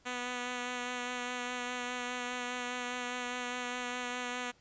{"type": "tone with vibrato", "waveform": "5% pulse", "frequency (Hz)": 246.9, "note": "B3", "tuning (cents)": 0, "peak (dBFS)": -24, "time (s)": [0.05, 4.52], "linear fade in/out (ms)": 20, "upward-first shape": "sine", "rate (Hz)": 4.9, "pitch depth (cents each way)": 15, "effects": ["pink hiss -66 dBFS RMS until 4.6 s", "resampled to 16000 Hz"]}